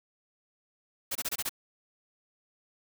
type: noise bursts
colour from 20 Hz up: white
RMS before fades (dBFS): -32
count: 6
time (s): 1.11-1.494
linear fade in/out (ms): 10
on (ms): 44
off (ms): 24
effects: none